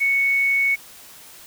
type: tone with quantisation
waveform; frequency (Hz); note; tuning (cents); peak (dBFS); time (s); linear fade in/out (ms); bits
sine; 2217; C#7; 0; -16; 0-0.76; 20; 7
effects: white hiss -44 dBFS RMS until 1.46 s